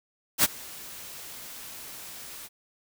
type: noise with ADSR envelope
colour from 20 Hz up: white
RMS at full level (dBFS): -18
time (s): 0.38-2.49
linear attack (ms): 57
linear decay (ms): 29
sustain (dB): -24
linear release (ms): 37
effects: none